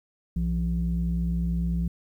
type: tone pair together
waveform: sine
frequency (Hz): 61.73 / 171.3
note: B1 / F3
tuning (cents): 0 / -33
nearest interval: octave + tritone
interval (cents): 1767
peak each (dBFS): -25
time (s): 0.36-1.88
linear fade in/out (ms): 5
effects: tanh soft clip ceiling -18 dBFS + 10-bit